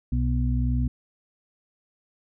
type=harmonic tone; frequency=61.74 Hz; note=B1; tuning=in tune; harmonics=1 / 2 / 4; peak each=-23 / -26 / -29 dBFS; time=0.12-0.88 s; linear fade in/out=5 ms; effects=none